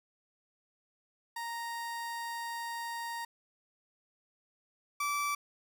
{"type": "tone pair in turn", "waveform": "30% pulse", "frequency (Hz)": [932, 1159.6], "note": ["A#5", "D6"], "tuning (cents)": [-1, -22], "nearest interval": "major third", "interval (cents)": 379, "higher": "second", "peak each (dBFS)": [-34, -28], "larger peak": "second", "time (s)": [[1.36, 3.25], [5, 5.35]], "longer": "first", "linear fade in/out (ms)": 5, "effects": []}